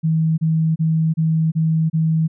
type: tone bursts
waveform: sine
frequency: 160.3 Hz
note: E3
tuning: 48 cents flat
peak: -14 dBFS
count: 6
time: 0.03-2.28 s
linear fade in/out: 20 ms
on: 350 ms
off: 30 ms
effects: none